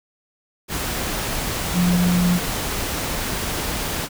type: tone in noise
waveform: sine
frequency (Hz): 177.3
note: F3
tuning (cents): +26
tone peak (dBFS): -15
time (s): 1.73-2.4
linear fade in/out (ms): 50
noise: pink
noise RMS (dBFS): -25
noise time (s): 0.68-4.09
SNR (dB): +7
effects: none